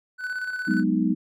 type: tone with tremolo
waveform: triangle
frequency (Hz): 1499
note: F#6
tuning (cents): +22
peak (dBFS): -24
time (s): 0.18-0.84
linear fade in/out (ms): 50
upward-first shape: square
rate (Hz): 17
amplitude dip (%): 45
type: chord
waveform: sine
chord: G# minor seventh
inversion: third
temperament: equal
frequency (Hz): 185 / 207.7 / 246.9 / 311.1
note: F#3 / G#3 / B3 / D#4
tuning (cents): 0 / 0 / 0 / 0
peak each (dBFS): -25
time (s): 0.67-1.15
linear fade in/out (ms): 20
effects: none